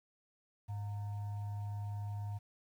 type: tone with frequency modulation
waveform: sine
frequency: 102.9 Hz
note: G#2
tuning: 16 cents flat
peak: -37 dBFS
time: 0.68-2.39 s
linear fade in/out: 20 ms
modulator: 819 Hz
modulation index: 0.25
effects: 11-bit